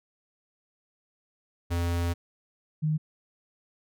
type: tone pair in turn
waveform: square / sine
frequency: 85.9 / 154.39 Hz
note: F2 / D#3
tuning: -28 / -13 cents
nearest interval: minor seventh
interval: 1015 cents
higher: second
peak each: -26 / -23 dBFS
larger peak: second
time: 1.7-2.14 / 2.82-2.98 s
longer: first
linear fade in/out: 20 ms
effects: none